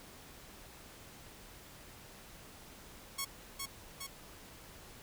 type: tone with echo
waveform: 5% pulse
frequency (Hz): 1101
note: C#6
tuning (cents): -12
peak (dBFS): -23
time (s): 3.18-3.25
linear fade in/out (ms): 10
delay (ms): 410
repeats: 2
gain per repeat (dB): -3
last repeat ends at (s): 4.07
effects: pink hiss -54 dBFS RMS until 5.02 s